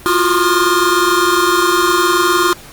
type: tone cluster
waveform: square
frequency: 343.9 / 363.5 / 1063 / 1214 / 1409 Hz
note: F4 / F#4 / C6 / D#6 / F6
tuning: -27 / -31 / +27 / -43 / +15 cents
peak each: -18 dBFS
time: 0.06-2.53 s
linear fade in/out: 0 ms
effects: pink hiss -37 dBFS RMS until 2.72 s + Opus 32 kbps